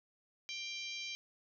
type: harmonic tone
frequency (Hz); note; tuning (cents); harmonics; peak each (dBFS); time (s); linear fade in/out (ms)
788; G5; +9; 3 / 4 / 5 / 6 / 7 / 8; -44 / -46 / -48 / -50 / -51 / -52; 0.49-1.15; 0
effects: none